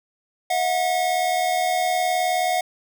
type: tone pair together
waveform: square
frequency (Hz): 646.8 / 726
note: E5 / F#5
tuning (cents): -33 / -33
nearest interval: major second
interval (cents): 200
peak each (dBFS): -27 / -21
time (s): 0.5-2.61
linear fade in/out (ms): 5
effects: none